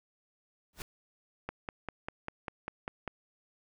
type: noise with exponential growth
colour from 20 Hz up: pink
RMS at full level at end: -36 dBFS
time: 0.73-0.82 s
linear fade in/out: 1 ms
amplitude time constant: 18 ms
type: click train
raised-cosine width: 0.5 ms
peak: -21 dBFS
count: 9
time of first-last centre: 1.49-3.077 s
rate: 5.04 Hz
effects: none